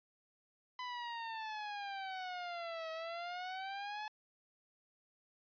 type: exponential two-way sweep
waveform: sawtooth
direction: down then up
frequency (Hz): 1007 to 640 to 861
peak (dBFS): -37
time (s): 0.79-4.08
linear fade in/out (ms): 2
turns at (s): 2.91
effects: resampled to 11025 Hz